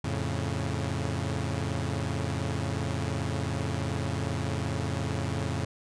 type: chord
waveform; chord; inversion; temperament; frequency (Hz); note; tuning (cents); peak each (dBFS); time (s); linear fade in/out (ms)
sawtooth; F augmented; none; equal; 87.31 / 110 / 138.59; F2 / A2 / C#3; 0 / 0 / 0; -29; 0.04-5.65; 5
effects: resampled to 22050 Hz